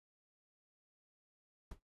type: noise with exponential decay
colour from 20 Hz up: brown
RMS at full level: -40 dBFS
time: 1.71-1.8 s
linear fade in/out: 5 ms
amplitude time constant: 19 ms
effects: noise-tail reverb RT60 0.2 s tail -24 dB re dry + resampled to 32000 Hz